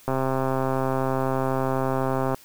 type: click train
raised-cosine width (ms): 1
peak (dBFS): -11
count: 300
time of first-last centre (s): 0.08-2.345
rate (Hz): 132
effects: white hiss -51 dBFS RMS until 2.44 s